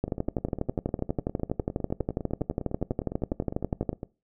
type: two click trains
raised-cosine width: 2 ms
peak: -20 / -13 dBFS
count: 40 / 48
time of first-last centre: 0.08-4.031 / 0.04-3.892 s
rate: 9.87 / 12.2 Hz
effects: noise-tail reverb RT60 0.3 s tail -21 dB re dry